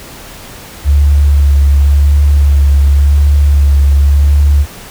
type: tone with vibrato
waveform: sine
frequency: 71.2 Hz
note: C#2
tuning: 47 cents sharp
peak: -4 dBFS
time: 0.84-4.66 s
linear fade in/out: 50 ms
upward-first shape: sine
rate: 0.91 Hz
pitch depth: 23 cents each way
effects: pink hiss -31 dBFS RMS until 4.9 s